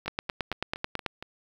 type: two click trains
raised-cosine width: 0.3 ms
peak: -22 / -12 dBFS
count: 6 / 10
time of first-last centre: 0.06-1.226 / 0.08-1.063 s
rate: 4.29 / 9.16 Hz
effects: 8-bit